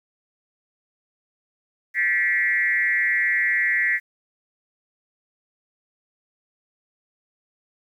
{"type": "tone with frequency modulation", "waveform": "sine", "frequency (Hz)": 1935, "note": "B6", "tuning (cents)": -36, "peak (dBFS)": -18, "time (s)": [1.94, 4], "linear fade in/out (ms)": 50, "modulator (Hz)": 183, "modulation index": 1.1, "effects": ["9-bit"]}